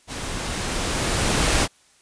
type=noise with level ramp; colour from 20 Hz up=pink; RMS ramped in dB=-31 to -18 dBFS; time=0.07-1.68 s; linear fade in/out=50 ms; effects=white hiss -57 dBFS RMS until 2.01 s + resampled to 22050 Hz